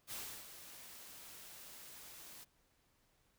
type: noise with ADSR envelope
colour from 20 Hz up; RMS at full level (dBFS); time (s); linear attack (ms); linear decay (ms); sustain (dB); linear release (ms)
white; -44; 0.07-2.45; 50; 320; -10; 22
effects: pink hiss -75 dBFS RMS until 3.38 s